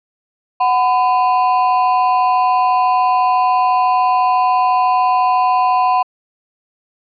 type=ring-modulated tone; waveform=triangle; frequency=874 Hz; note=A5; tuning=12 cents flat; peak=-6 dBFS; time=0.6-6.03 s; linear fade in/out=10 ms; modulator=133 Hz; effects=resampled to 11025 Hz